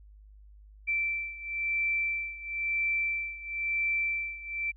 sine beating tone pair, 2337 / 2337.99 Hz, D7 / D7, -9 / -8 cents, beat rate 0.99 Hz, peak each -30 / -33 dBFS, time 0.87-4.72 s, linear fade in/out 20 ms, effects added 51 Hz sine -50 dBFS peak until 4.76 s

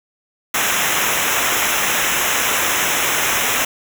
pink noise with comb filter, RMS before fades -18 dBFS, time 0.54-3.65 s, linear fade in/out 5 ms, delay 0.22 ms, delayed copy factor -0.95, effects none

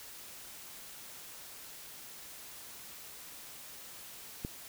click, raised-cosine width 3 ms, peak -23 dBFS, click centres 4.449 s, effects white hiss -49 dBFS RMS until 4.68 s

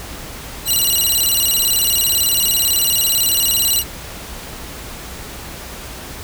5% pulse tone with vibrato, 3400 Hz, G#7, 40 cents sharp, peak -6 dBFS, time 0.65-3.84 s, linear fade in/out 50 ms, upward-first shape square, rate 18 Hz, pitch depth 290 cents each way, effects added 60 Hz sine -38 dBFS peak until 6.23 s + pink hiss -32 dBFS RMS until 6.23 s

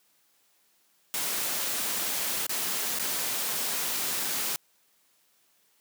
white noise with dropouts, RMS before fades -30 dBFS, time 1.14-4.56 s, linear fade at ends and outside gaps 0 ms, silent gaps 2.466-2.494 / 2.988-2.996 s, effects white hiss -67 dBFS RMS until 5.8 s + high-pass 150 Hz 12 dB/octave

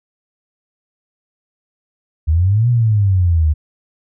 sine exponential two-way sweep, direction up then down, 74.4 to 123.47 to 74.4 Hz, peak -10 dBFS, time 2.27-3.54 s, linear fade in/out 20 ms, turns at 2.69 s, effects none

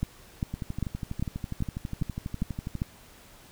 two click trains, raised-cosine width 5 ms, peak -15 / -20 dBFS, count 8 / 28, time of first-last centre 0.03-2.819 / 0.54-2.753 s, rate 2.51 / 12.2 Hz, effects pink hiss -53 dBFS RMS until 3.51 s

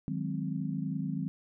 sine chord, Ab dominant seventh, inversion second, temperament equal, 155.56 / 185 / 207.7 / 261.6 Hz, Eb3 / Gb3 / Ab3 / C4, 0 / 0 / 0 / 0 cents, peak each -35 / -36 / -39 / -37 dBFS, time 0.08-1.28 s, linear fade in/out 0 ms, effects none

